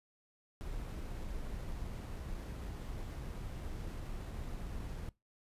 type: noise with sample-and-hold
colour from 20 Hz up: brown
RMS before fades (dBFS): -42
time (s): 0.61-5.09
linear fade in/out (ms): 0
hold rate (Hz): 11025
effects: noise-tail reverb RT60 0.2 s tail -21 dB re dry + resampled to 32000 Hz